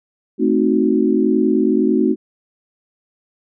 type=chord; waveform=sine; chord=A diminished seventh; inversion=none; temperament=equal; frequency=220 / 261.6 / 311.1 / 370 Hz; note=A3 / C4 / Eb4 / Gb4; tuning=0 / 0 / 0 / 0 cents; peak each=-18 dBFS; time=0.38-2.16 s; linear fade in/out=50 ms; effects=none